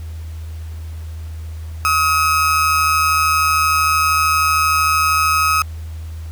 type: tone with amplitude modulation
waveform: 35% pulse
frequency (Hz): 1272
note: D#6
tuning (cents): +38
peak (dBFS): -9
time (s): 1.85-5.62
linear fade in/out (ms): 0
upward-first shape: sine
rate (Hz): 153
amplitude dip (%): 55
effects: added 80 Hz sine -26 dBFS peak until 6.31 s + pink hiss -46 dBFS RMS until 6.31 s